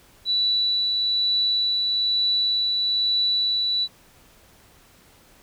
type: tone with tremolo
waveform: sine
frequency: 3951 Hz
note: B7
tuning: in tune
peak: -18 dBFS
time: 0.25-3.88 s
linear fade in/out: 50 ms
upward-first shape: triangle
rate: 1.1 Hz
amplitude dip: 25%
effects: pink hiss -54 dBFS RMS until 5.42 s